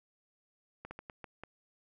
slowing click train, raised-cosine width 0.5 ms, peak -29 dBFS, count 6, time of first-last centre 0.85-1.436 s, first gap 60 ms, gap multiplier 1.34, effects none

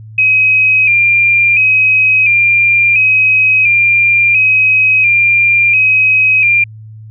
sine tone with vibrato, 2462 Hz, D#7, 19 cents flat, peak -6 dBFS, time 0.18-6.64 s, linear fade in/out 5 ms, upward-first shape square, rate 0.72 Hz, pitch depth 51 cents each way, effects added 109 Hz sine -29 dBFS peak until 7.1 s

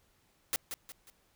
white noise with echo, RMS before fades -31 dBFS, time 0.53-0.56 s, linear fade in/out 0 ms, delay 180 ms, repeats 3, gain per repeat -8 dB, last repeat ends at 1.1 s, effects pink hiss -70 dBFS RMS until 1.35 s

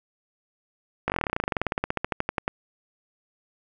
slowing click train, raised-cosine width 0.5 ms, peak -9 dBFS, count 30, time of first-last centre 1.08-2.479 s, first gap 19 ms, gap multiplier 1.06, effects none

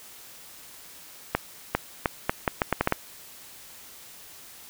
accelerating click train, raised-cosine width 0.5 ms, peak -6 dBFS, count 10, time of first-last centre 1.35-2.924 s, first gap 400 ms, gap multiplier 0.77, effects white hiss -47 dBFS RMS until 4.69 s

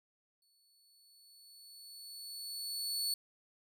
sawtooth tone with exponential growth, 4435 Hz, C#8, in tune, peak -29 dBFS, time 0.42-3.14 s, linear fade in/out 2 ms, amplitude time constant 590 ms, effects none

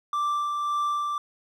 triangle tone with tremolo, 1174.7 Hz, D6, in tune, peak -21 dBFS, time 0.13-1.18 s, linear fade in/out 2 ms, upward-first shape sine, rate 1.8 Hz, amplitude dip 30%, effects none

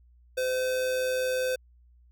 square tone with amplitude modulation, 512 Hz, C5, 38 cents flat, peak -25 dBFS, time 0.37-1.56 s, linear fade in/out 10 ms, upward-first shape sine, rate 125 Hz, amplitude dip 30%, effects added 60 Hz sine -55 dBFS peak until 2.11 s

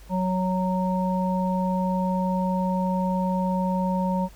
harmonic tone, 185 Hz, F#3, in tune, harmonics 1 / 3 / 5, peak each -23 / -30 / -28 dBFS, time 0.09-4.29 s, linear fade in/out 50 ms, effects added 50 Hz sine -45 dBFS peak until 4.35 s + pink hiss -53 dBFS RMS until 4.35 s

